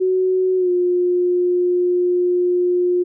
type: tone with pitch glide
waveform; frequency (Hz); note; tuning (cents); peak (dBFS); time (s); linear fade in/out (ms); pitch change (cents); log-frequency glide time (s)
sine; 372.1 to 356.9; F#4 to F4; +10 to +38; -14; 0-3.04; 20; -72; 0.57-0.7
effects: none